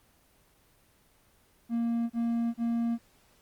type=tone bursts; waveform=triangle; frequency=233.1 Hz; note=A#3; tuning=in tune; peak=-24 dBFS; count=3; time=1.69-2.984 s; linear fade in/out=50 ms; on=410 ms; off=32 ms; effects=pink hiss -64 dBFS RMS until 3.41 s + Opus 24 kbps

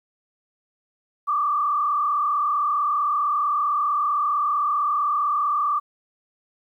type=tone with frequency modulation; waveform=sine; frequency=1174.7 Hz; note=D6; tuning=in tune; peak=-19 dBFS; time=1.27-5.8 s; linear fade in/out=20 ms; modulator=35.5 Hz; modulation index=1.3; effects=10-bit

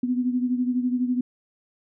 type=beating tone pair; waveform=sine; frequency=247.3 / 259.3 Hz; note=B3 / C4; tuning=+3 / -15 cents; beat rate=12 Hz; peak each=-22 / -28 dBFS; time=0.03-1.21 s; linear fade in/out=5 ms; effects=none

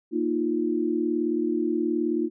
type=chord; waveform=sine; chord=Bb suspended fourth; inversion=none; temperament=just; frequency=233.1 / 310.8 / 349.6 Hz; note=Bb3 / Eb4 / F4; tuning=0 / -2 / +2 cents; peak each=-29 / -26 / -26 dBFS; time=0.11-2.3 s; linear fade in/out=50 ms; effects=none

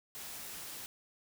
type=noise; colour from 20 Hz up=white; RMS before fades=-45 dBFS; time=0.15-0.86 s; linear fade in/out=0 ms; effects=none

